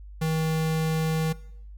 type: tone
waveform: square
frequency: 159.3 Hz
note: D#3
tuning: 41 cents sharp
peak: -24 dBFS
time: 0.21-1.33 s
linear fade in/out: 10 ms
effects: noise-tail reverb RT60 0.7 s tail -19 dB re dry + added 50 Hz sine -40 dBFS peak until 1.77 s